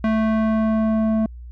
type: tone with low-pass filter sweep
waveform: square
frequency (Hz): 220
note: A3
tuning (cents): 0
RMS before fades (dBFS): -19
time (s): 0.04-1.26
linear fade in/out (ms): 2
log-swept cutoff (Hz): 1900 to 650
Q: 0.9
effects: added 60 Hz sine -34 dBFS peak until 1.51 s